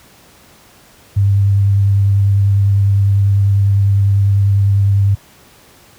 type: tone with vibrato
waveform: sine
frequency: 99.5 Hz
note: G2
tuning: 26 cents sharp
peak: -8 dBFS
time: 1.16-5.15 s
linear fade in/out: 10 ms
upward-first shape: sine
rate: 10 Hz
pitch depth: 15 cents each way
effects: pink hiss -45 dBFS RMS until 5.98 s + high-pass 60 Hz 12 dB/octave